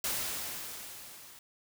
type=noise with level ramp; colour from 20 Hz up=white; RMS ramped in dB=-32 to -53 dBFS; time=0.04-1.39 s; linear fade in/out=2 ms; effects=none